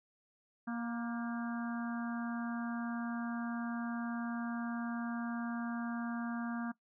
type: harmonic tone with a mistuned harmonic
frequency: 235.2 Hz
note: A#3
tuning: 16 cents sharp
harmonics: 1 / 3 / 4 / 5 / 6 / 7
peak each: -36 / -48 / -50 / -48 / -49 / -49 dBFS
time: 0.67-6.72 s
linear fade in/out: 10 ms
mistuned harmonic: 7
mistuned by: -33 cents
effects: noise-tail reverb RT60 0.1 s tail -19 dB re dry